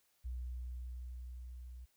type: tone with level ramp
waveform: sine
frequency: 61.74 Hz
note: B1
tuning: in tune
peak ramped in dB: -38 to -47 dBFS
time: 0.24-1.86 s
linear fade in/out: 20 ms
effects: white hiss -75 dBFS RMS until 1.96 s